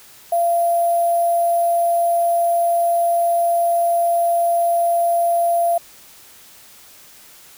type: tone with sample-and-hold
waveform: sine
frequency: 685 Hz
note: F5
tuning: 34 cents flat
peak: -14 dBFS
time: 0.32-5.78 s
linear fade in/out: 5 ms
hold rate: 11025 Hz
effects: white hiss -45 dBFS RMS until 7.57 s